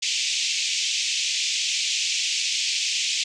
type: band-pass noise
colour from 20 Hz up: pink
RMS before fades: -25 dBFS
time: 0.02-3.24 s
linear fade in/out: 10 ms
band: 2400 to 7300 Hz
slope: 48 dB/octave
effects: none